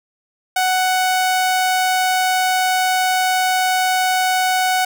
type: tone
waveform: sawtooth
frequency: 743 Hz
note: F#5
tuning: 7 cents sharp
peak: -11 dBFS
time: 0.56-4.85 s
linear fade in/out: 5 ms
effects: none